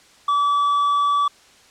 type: tone with hard clipping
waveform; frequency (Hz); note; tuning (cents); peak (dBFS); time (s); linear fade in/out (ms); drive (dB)
triangle; 1150; D6; -37; -17; 0.28-1.28; 5; 7
effects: white hiss -51 dBFS RMS until 1.7 s + low-pass 7000 Hz 12 dB/octave